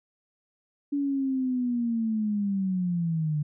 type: linear sweep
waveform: sine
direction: down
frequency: 287.1 to 146.83 Hz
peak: -24 dBFS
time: 0.92-3.43 s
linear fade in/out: 10 ms
effects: none